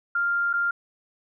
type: tone with dropouts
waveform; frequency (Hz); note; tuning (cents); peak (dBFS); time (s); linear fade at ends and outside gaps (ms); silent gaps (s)
sine; 1396.9; F6; 0; -21; 0.15-0.71; 5; 0.531-0.536
effects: none